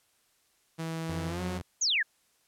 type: tone with pitch glide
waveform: sawtooth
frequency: 163 to 181.91 Hz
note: E3 to F#3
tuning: -19 to -29 cents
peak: -29 dBFS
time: 0.78-1.59 s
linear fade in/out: 20 ms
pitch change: +190 cents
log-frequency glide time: 1.27-1.41 s
type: tone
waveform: sawtooth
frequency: 87.31 Hz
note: F2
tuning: in tune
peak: -32 dBFS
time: 1.09-1.62 s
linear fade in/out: 5 ms
type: exponential sweep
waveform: sine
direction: down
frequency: 7040 to 1577 Hz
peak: -24 dBFS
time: 1.81-2.03 s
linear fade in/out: 10 ms
effects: white hiss -69 dBFS RMS until 2.47 s + low-pass 12000 Hz 12 dB/octave